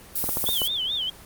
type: noise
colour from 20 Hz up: violet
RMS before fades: -26 dBFS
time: 0.15-0.68 s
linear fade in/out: 10 ms
type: clicks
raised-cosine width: 1 ms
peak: -15 dBFS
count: 6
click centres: 0.241 / 0.291 / 0.371 / 0.441 / 0.49 / 0.618 s
type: tone with vibrato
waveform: sine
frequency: 3305 Hz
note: G#7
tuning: 9 cents flat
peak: -24 dBFS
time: 0.46-1.1 s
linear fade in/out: 5 ms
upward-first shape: sine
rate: 4.7 Hz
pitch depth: 180 cents each way
effects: pink hiss -46 dBFS RMS until 1.25 s + Opus 24 kbps